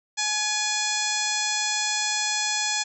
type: harmonic tone with a mistuned harmonic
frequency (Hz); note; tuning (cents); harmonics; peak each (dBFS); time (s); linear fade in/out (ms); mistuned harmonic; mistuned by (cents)
847; G#5; +34; 1 / 2 / 3 / 4 / 5 / 6 / 7 / 8 / 9; -32 / -32 / -32 / -32 / -32 / -32 / -32 / -32 / -32; 0.17-2.84; 20; 3; -64
effects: none